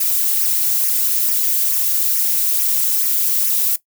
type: noise with flanger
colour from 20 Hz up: violet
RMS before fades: -17 dBFS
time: 0-3.76 s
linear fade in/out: 5 ms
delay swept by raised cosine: 0.24 to 3.34 ms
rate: 2.3 Hz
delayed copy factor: -0.65
effects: noise-tail reverb RT60 0.1 s tail -17 dB re dry